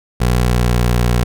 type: tone with pitch glide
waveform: 20% pulse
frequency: 60.8 to 60.03 Hz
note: B1 to B1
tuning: -26 to -48 cents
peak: -7 dBFS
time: 0.2-1.24 s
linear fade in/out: 10 ms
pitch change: -22 cents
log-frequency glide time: 0.43-0.78 s
effects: none